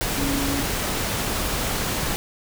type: tone in noise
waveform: sine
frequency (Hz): 278.3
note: C#4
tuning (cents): +7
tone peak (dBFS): -25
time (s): 0.18-0.62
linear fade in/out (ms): 0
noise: pink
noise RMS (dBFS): -25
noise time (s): 0.01-2.16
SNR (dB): -3
effects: none